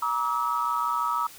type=tone cluster; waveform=sine; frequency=950 / 1159 / 1285 Hz; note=A#5 / D6 / E6; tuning=+33 / -23 / -45 cents; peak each=-28 / -30 / -26 dBFS; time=0.02-1.27 s; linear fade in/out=5 ms; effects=tanh soft clip ceiling -14 dBFS + white hiss -47 dBFS RMS until 1.38 s